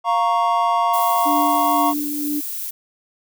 triangle chord, Bb minor, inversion second, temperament equal, 698.5 / 932.3 / 1108.7 Hz, F5 / Bb5 / Db6, 0 / 0 / 0 cents, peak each -18 dBFS, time 0.04-1.94 s, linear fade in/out 50 ms
violet noise, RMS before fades -28 dBFS, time 0.93-2.71 s, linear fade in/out 10 ms
sine tone with tremolo, 293.7 Hz, D4, in tune, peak -20 dBFS, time 1.25-2.41 s, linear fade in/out 20 ms, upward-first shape sine, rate 2 Hz, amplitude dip 40%
effects none

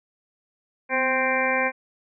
harmonic tone with a mistuned harmonic, 261.6 Hz, C4, in tune, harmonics 1 / 2 / 3 / 4 / 6 / 7 / 8 / 9, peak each -32 / -26 / -29 / -29 / -28 / -30 / -29 / -27 dBFS, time 0.89-1.72 s, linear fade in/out 50 ms, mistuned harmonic 1, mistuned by -52 cents, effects none

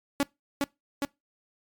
sawtooth tone with echo, 281.9 Hz, C#4, 29 cents sharp, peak -18 dBFS, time 0.2-0.23 s, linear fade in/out 0 ms, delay 410 ms, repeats 2, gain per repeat -2 dB, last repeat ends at 1.05 s, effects noise-tail reverb RT60 0.2 s tail -23 dB re dry + MP3 96 kbps

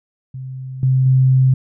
sine tone with level steps, 130.7 Hz, C3, 1 cent flat, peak -26 / -11 / -9 dBFS, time 0.34-1.54 s, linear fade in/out 5 ms, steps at 0.83 / 1.06 s, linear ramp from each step 2 ms, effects none

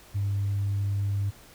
sine tone, 100 Hz, G2, 35 cents sharp, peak -23 dBFS, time 0.14-1.31 s, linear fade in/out 20 ms, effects tanh soft clip ceiling -21 dBFS + pink hiss -52 dBFS RMS until 1.54 s

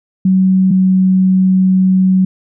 sine tone pair in turn, 188.1 / 187.31 Hz, F#3 / F#3, +29 / +22 cents, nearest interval unison, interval 7 cents, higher first, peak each -7 dBFS, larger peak neither, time 0.25-0.71 / 0.71-2.25 s, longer second, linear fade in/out 5 ms, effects none

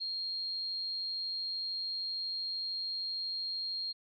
sine tone, 4231 Hz, C8, 19 cents sharp, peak -34 dBFS, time 0-3.93 s, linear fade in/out 20 ms, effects none

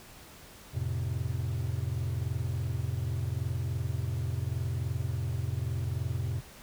triangle chord, F major, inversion none, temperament equal, 87.31 / 110 / 130.81 Hz, F2 / A2 / C3, 0 / 0 / 0 cents, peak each -32 / -32 / -32 dBFS, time 0.73-6.41 s, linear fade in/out 20 ms, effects pink hiss -51 dBFS RMS until 6.62 s

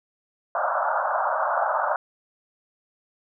pink band-pass noise, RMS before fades -24 dBFS, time 0.55-1.96 s, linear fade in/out 2 ms, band 570 to 1500 Hz, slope 96 dB/octave, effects none

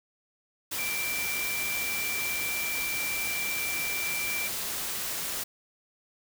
sine tone in noise, 2349 Hz, D7, in tune, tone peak -31 dBFS, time 0.78-4.48 s, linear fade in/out 10 ms, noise white, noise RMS -33 dBFS, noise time 0.71-5.44 s, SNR -1 dB, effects none

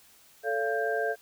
sine tone cluster, 440.8 / 568 / 688 / 1584 Hz, A4 / C#5 / F5 / G6, +3 / +42 / -26 / +18 cents, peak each -30 / -34 / -31 / -32 dBFS, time 0.43-1.16 s, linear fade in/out 50 ms, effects white hiss -58 dBFS RMS until 1.21 s

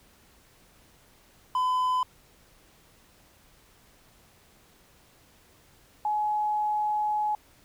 triangle / sine tone pair in turn, 1011 / 844.7 Hz, B5 / G#5, +40 / +29 cents, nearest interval minor third, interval 311 cents, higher first, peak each -21 / -24 dBFS, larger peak first, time 1.55-2.03 / 6.05-7.35 s, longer second, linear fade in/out 2 ms, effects pink hiss -59 dBFS RMS until 7.64 s

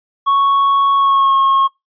triangle tone with pitch glide, 1108.7 to 1085.3 Hz, C#6 to C#6, 0 to -37 cents, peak -8 dBFS, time 0.26-1.68 s, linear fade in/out 20 ms, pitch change -37 cents, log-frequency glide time 0.95-1.35 s, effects noise-tail reverb RT60 0.2 s tail -23 dB re dry + resampled to 11025 Hz

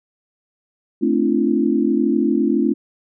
sine chord, D minor seventh, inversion second, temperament equal with one note detuned, 220 / 261.6 / 293.7 / 341.3 Hz, A3 / C4 / D4 / F4, 0 / 0 / 0 / -40 cents, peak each -20 dBFS, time 1.01-2.74 s, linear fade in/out 20 ms, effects none

